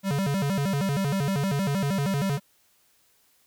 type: tone with vibrato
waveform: square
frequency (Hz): 165.8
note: E3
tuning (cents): +10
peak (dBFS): -24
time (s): 0.03-2.4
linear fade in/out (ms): 50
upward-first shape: square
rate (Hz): 6.4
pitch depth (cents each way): 280
effects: white hiss -64 dBFS RMS until 3.46 s